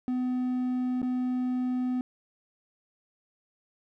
triangle tone with dropouts, 251.8 Hz, B3, 34 cents sharp, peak -24 dBFS, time 0.08-2.01 s, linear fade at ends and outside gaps 1 ms, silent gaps 1.018-1.028 s, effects none

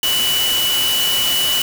sine tone in noise, 2960 Hz, F#7, in tune, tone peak -16 dBFS, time 0.03-1.62 s, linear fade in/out 2 ms, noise white, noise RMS -21 dBFS, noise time 0.03-1.62 s, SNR +2 dB, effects none

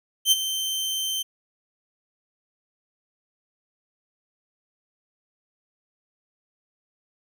sawtooth tone with ADSR envelope, 3108 Hz, G7, 16 cents flat, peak -10 dBFS, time 0.25-1.23 s, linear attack 66 ms, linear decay 28 ms, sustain -12 dB, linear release 15 ms, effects none

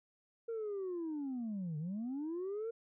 sine linear two-way sweep, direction down then up, 466.5 to 146.4 to 466.5 Hz, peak -35 dBFS, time 0.48-2.71 s, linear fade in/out 10 ms, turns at 1.78 s, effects tanh soft clip ceiling -35 dBFS

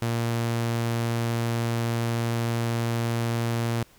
sawtooth tone, 116.54 Hz, A#2, in tune, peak -20 dBFS, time 0.02-3.83 s, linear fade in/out 0 ms, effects pink hiss -56 dBFS RMS until 3.98 s

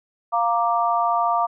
sine chord, Bb major, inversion second, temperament equal, 698.5 / 932.3 / 1174.7 Hz, F5 / Bb5 / D6, 0 / 0 / 0 cents, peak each -21 / -23 / -22 dBFS, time 0.32-1.47 s, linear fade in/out 20 ms, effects none

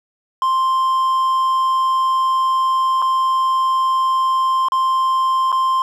triangle tone with dropouts, 1050 Hz, C6, 6 cents sharp, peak -12 dBFS, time 0.42-5.82 s, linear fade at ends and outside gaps 1 ms, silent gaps 3.019-3.023 / 4.685-4.72 / 5.519-5.526 s, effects none

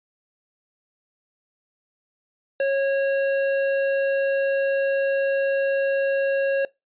sine tone with tanh clipping, 548 Hz, C#5, 20 cents flat, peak -21 dBFS, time 2.6-6.65 s, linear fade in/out 2 ms, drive 16 dB, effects noise-tail reverb RT60 0.2 s tail -22 dB re dry + resampled to 8000 Hz

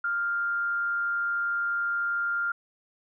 sine tone with frequency modulation, 1396.9 Hz, F6, in tune, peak -25 dBFS, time 0.04-2.52 s, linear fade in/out 5 ms, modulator 163 Hz, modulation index 0.22, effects none

